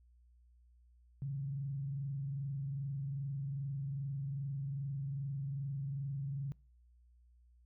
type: tone with frequency modulation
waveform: sine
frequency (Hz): 138.4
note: C#3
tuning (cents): -2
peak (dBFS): -36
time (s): 1.22-6.52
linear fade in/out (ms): 0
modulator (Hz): 22.5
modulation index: 0.36
effects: noise-tail reverb RT60 0.4 s tail -24 dB re dry + added 60 Hz sine -62 dBFS peak until 7.65 s